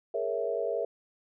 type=chord; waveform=sine; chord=A# half-diminished seventh; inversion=third; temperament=equal; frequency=415.3 / 466.2 / 554.4 / 659.3 Hz; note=G#4 / A#4 / C#5 / E5; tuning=0 / 0 / 0 / 0 cents; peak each=-35 / -32 / -35 / -33 dBFS; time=0.14-0.85 s; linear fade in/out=5 ms; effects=none